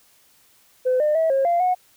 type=tone with pitch steps; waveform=sine; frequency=509 / 603 / 647 / 540 / 691 / 731 Hz; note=C5 / D5 / E5 / C#5 / F5 / F#5; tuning=-48 / +46 / -32 / -45 / -19 / -21 cents; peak=-15 dBFS; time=0.85-1.75 s; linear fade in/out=20 ms; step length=150 ms; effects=tanh soft clip ceiling -13 dBFS + white hiss -57 dBFS RMS until 1.96 s